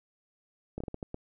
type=slowing click train; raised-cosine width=2 ms; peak=-23 dBFS; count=7; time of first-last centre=0.78-1.144 s; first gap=24 ms; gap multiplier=1.37; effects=none